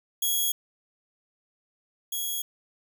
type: tone pair in turn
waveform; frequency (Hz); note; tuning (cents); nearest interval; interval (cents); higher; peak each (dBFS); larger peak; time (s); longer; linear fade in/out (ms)
5% pulse; 3322 / 3322; G#7 / G#7; 0 / 0; unison; 0; neither; -15 / -20; first; 0.22-0.52 / 2.12-2.42; neither; 5
effects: none